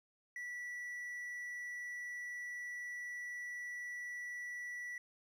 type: tone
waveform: triangle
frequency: 1954 Hz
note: B6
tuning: 19 cents flat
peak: -40 dBFS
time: 0.36-4.98 s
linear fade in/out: 2 ms
effects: none